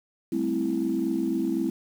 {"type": "chord", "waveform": "sine", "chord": "A minor seventh", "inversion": "third", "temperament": "equal", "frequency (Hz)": [196, 220, 261.6, 329.6], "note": ["G3", "A3", "C4", "E4"], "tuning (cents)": [0, 0, 0, 0], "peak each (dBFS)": [-32, -31, -28, -26], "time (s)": [0.32, 1.7], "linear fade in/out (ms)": 5, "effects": ["tanh soft clip ceiling -15 dBFS", "8-bit"]}